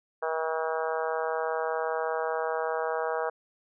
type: harmonic tone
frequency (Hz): 160.3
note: E3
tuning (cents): -48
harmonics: 3 / 4 / 5 / 6 / 7 / 8 / 9 / 10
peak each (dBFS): -31 / -33 / -35 / -37 / -38 / -39 / -40 / -41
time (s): 0.22-3.3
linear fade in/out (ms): 10
effects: none